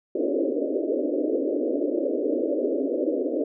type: band-pass noise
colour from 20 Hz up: pink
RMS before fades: -25 dBFS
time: 0.15-3.44 s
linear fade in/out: 5 ms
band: 260 to 600 Hz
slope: 96 dB/octave
effects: none